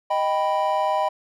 triangle chord, Eb augmented, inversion none, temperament equal, 622.3 / 784 / 987.8 Hz, Eb5 / G5 / B5, 0 / 0 / 0 cents, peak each -22 dBFS, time 0.1-1.09 s, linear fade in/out 10 ms, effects none

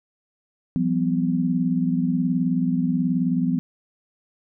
sine tone cluster, 172.2 / 190.9 / 251.9 Hz, F3 / G3 / B3, -24 / -46 / +34 cents, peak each -23 / -26 / -22 dBFS, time 0.76-3.59 s, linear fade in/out 0 ms, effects none

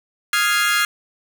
30% pulse chord, F minor seventh, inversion third, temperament equal, 1244.5 / 1396.9 / 1661.2 / 2093 Hz, Eb6 / F6 / Ab6 / C7, 0 / 0 / 0 / 0 cents, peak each -21 / -18 / -18 / -20 dBFS, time 0.33-0.85 s, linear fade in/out 2 ms, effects none

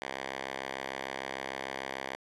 5% pulse tone with band-pass filter, 66.7 Hz, C2, 34 cents sharp, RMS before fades -39 dBFS, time 0.02-2.16 s, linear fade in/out 0 ms, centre 1700 Hz, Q 0.74, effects resampled to 24000 Hz

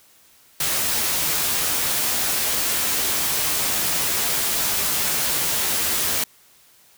white noise with comb filter, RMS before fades -22 dBFS, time 0.6-6.24 s, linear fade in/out 5 ms, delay 13 ms, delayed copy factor +0.5, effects white hiss -54 dBFS RMS until 6.97 s

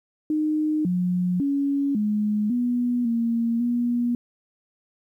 sine tone with pitch steps, 306.9 / 179.6 / 280.3 / 210.3 / 243.8 / 231.8 / 240.5 Hz, D#4 / F3 / C#4 / G#3 / B3 / A#3 / B3, -24 / +49 / +19 / +22 / -22 / -10 / -46 cents, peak -20 dBFS, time 0.3-4.15 s, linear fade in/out 2 ms, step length 550 ms, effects 10-bit

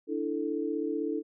sine chord, D suspended second, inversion none, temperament equal, 293.7 / 329.6 / 440 Hz, D4 / E4 / A4, 0 / 0 / 0 cents, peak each -33 dBFS, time 0.07-1.23 s, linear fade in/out 50 ms, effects none

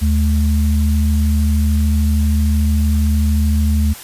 sine tone pair together, 76 / 214.8 Hz, D#2 / A3, -40 / -41 cents, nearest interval octave + tritone, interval 1799 cents, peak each -12 / -19 dBFS, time 0.01-3.94 s, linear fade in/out 20 ms, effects white hiss -34 dBFS RMS until 4.03 s + resampled to 32000 Hz

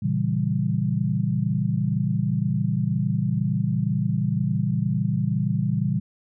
sine chord, A# diminished seventh, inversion none, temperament equal, 116.54 / 138.59 / 164.81 / 196 Hz, A#2 / C#3 / E3 / G3, 0 / 0 / 0 / 0 cents, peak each -26 dBFS, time 0.02-6 s, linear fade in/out 10 ms, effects none

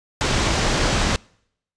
pink low-pass noise, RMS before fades -20 dBFS, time 0.21-1.16 s, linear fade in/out 0 ms, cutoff 7200 Hz, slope 24 dB/octave, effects noise-tail reverb RT60 0.7 s tail -26 dB re dry + resampled to 22050 Hz

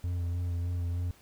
triangle tone with vibrato, 87.31 Hz, F2, in tune, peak -27 dBFS, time 0.04-1.11 s, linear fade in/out 0 ms, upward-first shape sine, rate 3.3 Hz, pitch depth 24 cents each way, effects pink hiss -59 dBFS RMS until 1.21 s

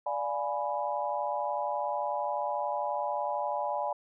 sine chord, D diminished seventh, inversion none, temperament equal with one note detuned, 587.3 / 698.5 / 834.9 / 987.8 Hz, D5 / F5 / Ab5 / Cb6, 0 / 0 / +9 / 0 cents, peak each -34 / -37 / -33 / -35 dBFS, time 0.06-3.93 s, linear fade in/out 5 ms, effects none

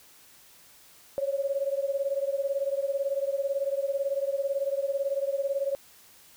sine beating tone pair, 547 / 565 Hz, C#5 / C#5, -23 / +33 cents, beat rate 18 Hz, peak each -28 / -30 dBFS, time 1.18-5.75 s, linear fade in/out 0 ms, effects white hiss -55 dBFS RMS until 6.36 s

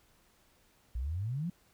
sine exponential sweep, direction up, 56 to 185 Hz, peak -32 dBFS, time 0.95-1.5 s, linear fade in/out 5 ms, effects pink hiss -67 dBFS RMS until 1.73 s

